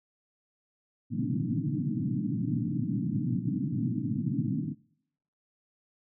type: band-pass noise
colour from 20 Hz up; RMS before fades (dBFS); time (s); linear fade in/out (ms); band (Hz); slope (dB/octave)
pink; -30; 1.1-4.75; 50; 110 to 310; 96
effects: noise-tail reverb RT60 0.8 s tail -26 dB re dry